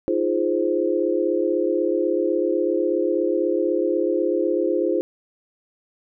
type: chord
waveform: sine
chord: F minor seventh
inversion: third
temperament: equal with one note detuned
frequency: 311.1 / 347.4 / 415.3 / 523.3 Hz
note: Eb4 / F4 / Ab4 / C5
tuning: 0 / -9 / 0 / 0 cents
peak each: -26 / -22 / -25 / -24 dBFS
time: 0.08-5.01 s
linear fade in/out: 0 ms
effects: none